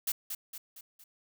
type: noise with echo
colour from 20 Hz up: blue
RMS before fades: -31 dBFS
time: 0.07-0.12 s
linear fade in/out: 5 ms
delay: 230 ms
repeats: 4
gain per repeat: -6 dB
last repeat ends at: 1.04 s
effects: none